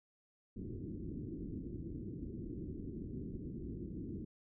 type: low-pass noise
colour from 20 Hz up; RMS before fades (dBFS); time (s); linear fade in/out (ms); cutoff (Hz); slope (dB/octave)
white; -44; 0.56-4.25; 5; 360; 48
effects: none